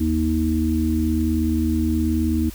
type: harmonic tone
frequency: 78.9 Hz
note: D#2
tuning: 25 cents sharp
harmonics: 1 / 3 / 4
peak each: -22 / -22 / -22 dBFS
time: 0-2.5 s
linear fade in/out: 10 ms
effects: added 50 Hz sine -37 dBFS peak until 2.54 s + white hiss -43 dBFS RMS until 2.54 s